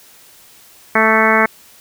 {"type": "harmonic tone with a mistuned harmonic", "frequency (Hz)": 220, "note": "A3", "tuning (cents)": 0, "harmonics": [1, 2, 3, 4, 5, 6, 7, 8, 9, 10], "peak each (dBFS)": [-19, -19, -19, -19, -19, -19, -19, -19, -19, -19], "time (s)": [0.95, 1.46], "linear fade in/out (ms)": 5, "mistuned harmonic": 5, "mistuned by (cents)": 17, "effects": ["white hiss -45 dBFS RMS until 1.8 s"]}